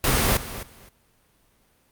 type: noise with echo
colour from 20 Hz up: pink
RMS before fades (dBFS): -20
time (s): 0.04-0.37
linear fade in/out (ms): 2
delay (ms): 260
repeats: 2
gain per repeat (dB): -14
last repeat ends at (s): 0.89
effects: pink hiss -63 dBFS RMS until 1.91 s + Opus 32 kbps